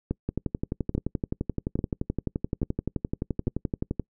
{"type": "two click trains", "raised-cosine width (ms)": 3, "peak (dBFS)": [-13, -14], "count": [5, 44], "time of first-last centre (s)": [[0.11, 3.471], [0.29, 3.997]], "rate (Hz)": [1.19, 11.6], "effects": ["noise-tail reverb RT60 0.1 s tail -26 dB re dry"]}